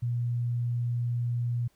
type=tone; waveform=sine; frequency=120 Hz; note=B2; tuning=49 cents flat; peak=-26 dBFS; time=0.02-1.68 s; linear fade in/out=10 ms; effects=pink hiss -68 dBFS RMS until 1.75 s